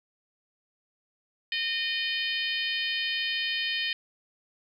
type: harmonic tone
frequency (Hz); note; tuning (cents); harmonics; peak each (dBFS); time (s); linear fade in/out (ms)
613; D#5; -26; 3 / 4 / 5 / 6 / 7 / 8; -33 / -33 / -31 / -37 / -38 / -41; 1.52-3.93; 2
effects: 10-bit